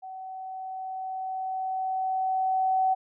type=tone with level ramp; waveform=sine; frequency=756 Hz; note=F#5; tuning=37 cents sharp; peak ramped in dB=-37 to -20 dBFS; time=0.02-2.95 s; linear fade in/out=20 ms; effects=none